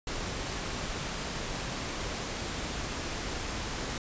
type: noise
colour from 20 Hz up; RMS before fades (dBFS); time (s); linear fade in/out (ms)
pink; -35; 0.07-3.98; 2
effects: resampled to 16000 Hz